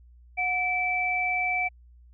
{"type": "tone pair together", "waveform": "sine", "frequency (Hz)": [730, 2318], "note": ["F#5", "D7"], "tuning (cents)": [-24, -23], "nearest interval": "octave + minor sixth", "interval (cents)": 2001, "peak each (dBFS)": [-29, -25], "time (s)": [0.37, 1.69], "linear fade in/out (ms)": 20, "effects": ["added 60 Hz sine -50 dBFS peak until 2.13 s"]}